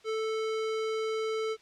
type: tone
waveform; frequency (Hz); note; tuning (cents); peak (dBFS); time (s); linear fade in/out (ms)
square; 440; A4; 0; -30; 0.04-1.57; 50
effects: white hiss -60 dBFS RMS until 1.61 s + low-pass 5000 Hz 12 dB/octave